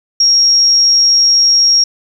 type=tone; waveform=sine; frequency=5588 Hz; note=F8; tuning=in tune; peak=-6 dBFS; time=0.2-1.84 s; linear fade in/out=5 ms; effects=7-bit